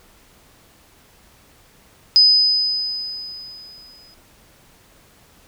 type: tone with exponential decay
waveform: sine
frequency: 5010 Hz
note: D#8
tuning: 11 cents sharp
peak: -7 dBFS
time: 2.16-4.14 s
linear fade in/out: 0 ms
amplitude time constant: 430 ms
effects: pink hiss -52 dBFS RMS until 5.47 s